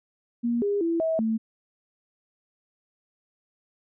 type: tone with pitch steps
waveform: sine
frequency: 236.7 / 406.2 / 333.7 / 646 / 222.5 Hz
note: A#3 / G#4 / E4 / E5 / A3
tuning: +27 / -38 / +21 / -35 / +20 cents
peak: -22 dBFS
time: 0.43-1.38 s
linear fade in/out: 20 ms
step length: 190 ms
effects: none